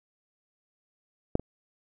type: clicks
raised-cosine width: 2 ms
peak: -9 / -24 dBFS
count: 2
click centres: 1.354 / 1.396 s
effects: none